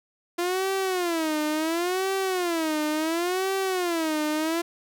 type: tone with vibrato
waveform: sawtooth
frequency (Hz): 342.5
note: F4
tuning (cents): -34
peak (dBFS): -20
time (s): 0.38-4.62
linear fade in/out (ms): 10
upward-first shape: sine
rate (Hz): 0.71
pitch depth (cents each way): 210
effects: none